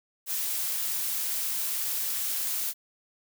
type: noise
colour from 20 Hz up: blue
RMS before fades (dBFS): -30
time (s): 0.26-2.74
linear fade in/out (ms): 50
effects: none